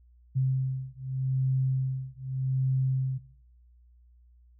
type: beating tone pair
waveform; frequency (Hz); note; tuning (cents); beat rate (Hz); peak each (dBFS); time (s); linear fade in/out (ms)
sine; 131.1 / 131.93; C3 / C3; +4 / +15; 0.83; -28; 0.35-3.19; 20
effects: noise-tail reverb RT60 0.7 s tail -20 dB re dry + added 60 Hz sine -55 dBFS peak until 4.59 s